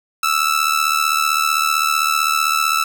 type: tone with amplitude modulation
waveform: sawtooth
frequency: 1318.5 Hz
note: E6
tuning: in tune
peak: -8 dBFS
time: 0.23-2.84 s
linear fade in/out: 5 ms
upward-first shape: sine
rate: 75.6 Hz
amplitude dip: 75%
effects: none